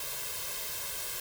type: noise with comb filter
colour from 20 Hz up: white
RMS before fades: -37 dBFS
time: 0-1.2 s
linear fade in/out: 2 ms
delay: 1.9 ms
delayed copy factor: +0.8
effects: none